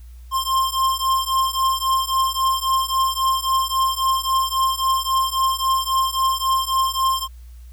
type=beating tone pair; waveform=square; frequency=1055 / 1058.7 Hz; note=C6 / C6; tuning=+14 / +20 cents; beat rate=3.7 Hz; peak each=-22 / -21 dBFS; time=0.31-7.28 s; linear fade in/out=50 ms; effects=added 60 Hz sine -37 dBFS peak until 7.72 s + white hiss -58 dBFS RMS until 7.72 s